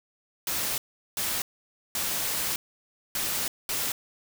white noise bursts at uneven times, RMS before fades -29 dBFS, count 5, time 0.47-0.78 / 1.17-1.42 / 1.95-2.56 / 3.15-3.48 / 3.69-3.92 s, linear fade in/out 2 ms, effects none

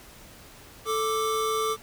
square tone pair together, 440 / 1174.7 Hz, A4 / D6, 0 / 0 cents, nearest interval octave + perfect fourth, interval 1700 cents, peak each -28 dBFS, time 0.85-1.77 s, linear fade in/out 50 ms, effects pink hiss -49 dBFS RMS until 1.82 s

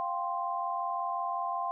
sine chord, F suspended second, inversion none, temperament equal, 698.5 / 784 / 1046.5 Hz, F5 / G5 / C6, 0 / 0 / 0 cents, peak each -35 / -36 / -33 dBFS, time 0-1.71 s, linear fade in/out 0 ms, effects none

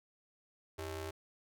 sawtooth ring-modulated tone, 240 Hz, B3, 49 cents flat, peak -33 dBFS, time 0.78-1.11 s, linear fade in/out 10 ms, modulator 154 Hz, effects none

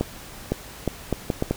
accelerating click train, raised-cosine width 2 ms, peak -8 dBFS, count 7, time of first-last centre 0.01-1.51 s, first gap 510 ms, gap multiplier 0.7, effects pink hiss -41 dBFS RMS until 1.56 s

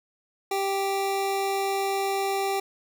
square tone pair together, 392 / 784 Hz, G4 / G5, 0 / 0 cents, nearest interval octave, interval 1200 cents, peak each -28 dBFS, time 0.51-2.6 s, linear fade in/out 5 ms, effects none

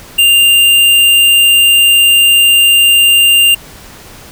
square tone, 2794 Hz, F7, in tune, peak -5 dBFS, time 0.18-3.55 s, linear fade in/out 10 ms, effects pink hiss -34 dBFS RMS until 4.31 s

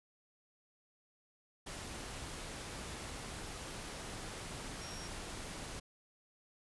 sine tone in noise, 5588 Hz, F8, in tune, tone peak -50 dBFS, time 4.81-5.08 s, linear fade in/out 10 ms, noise pink, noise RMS -45 dBFS, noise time 1.66-5.8 s, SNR -8 dB, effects resampled to 24000 Hz

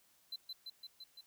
triangle tone with echo, 4052 Hz, B7, 44 cents sharp, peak -39 dBFS, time 0.32-0.36 s, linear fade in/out 5 ms, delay 170 ms, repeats 5, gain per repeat -2 dB, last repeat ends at 1.21 s, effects white hiss -70 dBFS RMS until 1.26 s

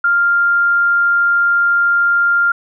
sine tone, 1396.9 Hz, F6, in tune, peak -10 dBFS, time 0.04-2.52 s, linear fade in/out 5 ms, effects none

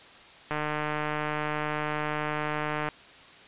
click train, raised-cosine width 0.5 ms, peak -15 dBFS, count 360, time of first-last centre 0.51-2.887 s, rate 151 Hz, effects white hiss -50 dBFS RMS until 3.47 s + resampled to 8000 Hz

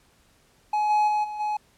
triangle tone with level steps, 844 Hz, G#5, 28 cents sharp, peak -19 / -16 / -19 / -29 / -22 dBFS, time 0.73-1.57 s, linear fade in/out 5 ms, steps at 0.89 / 1.07 / 1.23 / 1.39 s, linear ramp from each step 20 ms, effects pink hiss -61 dBFS RMS until 1.77 s + low-pass 12000 Hz 12 dB/octave

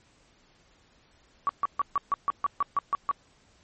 sine tone bursts, 1137 Hz, C#6, 44 cents sharp, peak -21 dBFS, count 11, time 1.47-3.112 s, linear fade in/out 0 ms, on 22 ms, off 140 ms, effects pink hiss -62 dBFS RMS until 3.63 s + MP3 32 kbps

